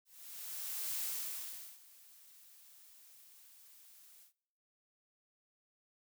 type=noise with ADSR envelope; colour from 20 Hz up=blue; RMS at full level=-38 dBFS; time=0.05-4.33 s; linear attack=950 ms; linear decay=780 ms; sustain=-22 dB; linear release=110 ms; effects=noise-tail reverb RT60 0.8 s tail -24 dB re dry